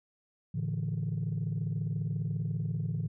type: chord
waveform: sine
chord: A suspended fourth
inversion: none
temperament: equal with one note detuned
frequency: 110 / 144.48 / 164.81 Hz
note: A2 / D3 / E3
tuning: 0 / -28 / 0 cents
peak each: -33 dBFS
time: 0.54-3.08 s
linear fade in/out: 10 ms
effects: tanh soft clip ceiling -25 dBFS